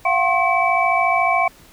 sine tone cluster, 690 / 744 / 1070 / 2297 Hz, F5 / F#5 / C6 / D7, -21 / +9 / +38 / -39 cents, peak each -20 dBFS, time 0.05-1.48 s, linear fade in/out 5 ms, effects pink hiss -48 dBFS RMS until 1.72 s

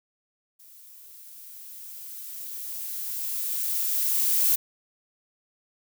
violet noise with level ramp, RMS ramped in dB -51 to -21 dBFS, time 0.59-4.56 s, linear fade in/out 10 ms, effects none

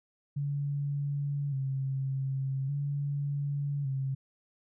sine tone with vibrato, 138.59 Hz, C#3, in tune, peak -29 dBFS, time 0.36-4.15 s, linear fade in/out 10 ms, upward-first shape square, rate 0.43 Hz, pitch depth 50 cents each way, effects none

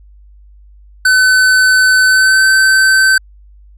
square tone with pitch glide, 1515 to 1540.6 Hz, F#6 to G6, +40 to -30 cents, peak -7 dBFS, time 1.05-3.18 s, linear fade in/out 5 ms, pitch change +30 cents, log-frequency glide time 2.06-2.45 s, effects added 50 Hz sine -38 dBFS peak until 3.77 s + low-pass 11000 Hz 12 dB/octave

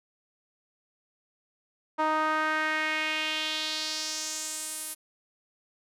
sawtooth tone with band-pass filter sweep, 311.1 Hz, D#4, in tune, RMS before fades -30 dBFS, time 1.98-4.95 s, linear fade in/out 20 ms, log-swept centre 1000 to 11000 Hz, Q 2.5, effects none

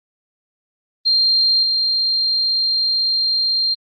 sine tone with level steps, 4186 Hz, C8, in tune, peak -12 / -15 dBFS, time 1.05-3.75 s, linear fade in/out 20 ms, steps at 1.63 s, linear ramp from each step 2 ms, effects Opus 32 kbps

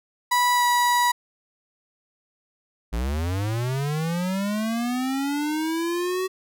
35% pulse tone with pitch glide, 980 to 971.5 Hz, B5 to B5, -14 to -29 cents, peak -16 dBFS, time 0.31-1.12 s, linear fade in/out 10 ms, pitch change -15 cents, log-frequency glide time 0.54-0.64 s
square linear sweep, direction up, 53.2 to 378.5 Hz, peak -24 dBFS, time 2.92-6.28 s, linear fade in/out 20 ms
effects none

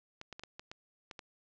clicks, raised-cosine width 0.2 ms, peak -27 dBFS, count 8, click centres 0.214 / 0.327 / 0.395 / 0.436 / 0.595 / 0.715 / 1.112 / 1.192 s, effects low-pass 6000 Hz 12 dB/octave

